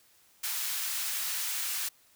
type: high-pass noise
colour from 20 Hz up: white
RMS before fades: -33 dBFS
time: 0.43-1.89 s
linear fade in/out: 10 ms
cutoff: 1300 Hz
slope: 12 dB/octave
effects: white hiss -63 dBFS RMS until 2.15 s